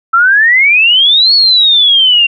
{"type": "exponential two-way sweep", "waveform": "sine", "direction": "up then down", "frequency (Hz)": [1318.5, 4435, 2745], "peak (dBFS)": -4, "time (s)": [0.13, 2.27], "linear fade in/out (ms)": 10, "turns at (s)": 1.34, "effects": []}